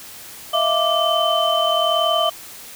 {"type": "tone cluster", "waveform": "sine", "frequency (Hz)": [641, 682, 1174, 3068], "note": ["E5", "F5", "D6", "G7"], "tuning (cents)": [-49, -41, -1, -38], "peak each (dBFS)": -21, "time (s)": [0.53, 2.3], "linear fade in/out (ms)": 10, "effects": ["white hiss -38 dBFS RMS until 2.75 s"]}